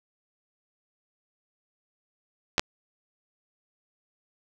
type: clicks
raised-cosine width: 0.2 ms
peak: -4 dBFS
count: 2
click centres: 2.581 / 2.595 s
effects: none